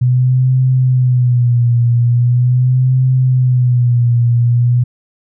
sine tone with vibrato, 124.1 Hz, B2, 9 cents sharp, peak -8 dBFS, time 0.01-4.84 s, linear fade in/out 10 ms, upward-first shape sine, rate 0.41 Hz, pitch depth 72 cents each way, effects none

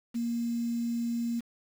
sine tone with quantisation, 234.7 Hz, A#3, 12 cents sharp, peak -28 dBFS, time 0.14-1.41 s, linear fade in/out 20 ms, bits 8, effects none

